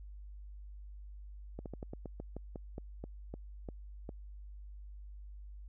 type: slowing click train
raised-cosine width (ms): 2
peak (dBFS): -29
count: 14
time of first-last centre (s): 1.59-4.091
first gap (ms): 68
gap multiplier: 1.16
effects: added 50 Hz sine -46 dBFS peak until 5.68 s